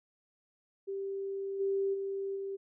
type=tone with level steps; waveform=sine; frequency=392 Hz; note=G4; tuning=in tune; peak=-34 / -28 / -33 / -35 dBFS; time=0.87-2.57 s; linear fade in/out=20 ms; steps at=1.59 / 1.93 / 2.35 s; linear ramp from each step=20 ms; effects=none